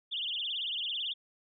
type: tone with vibrato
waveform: sine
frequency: 3182 Hz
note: G7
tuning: 25 cents sharp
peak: -32 dBFS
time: 0.11-1.14 s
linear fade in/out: 20 ms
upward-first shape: triangle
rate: 18 Hz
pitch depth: 250 cents each way
effects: none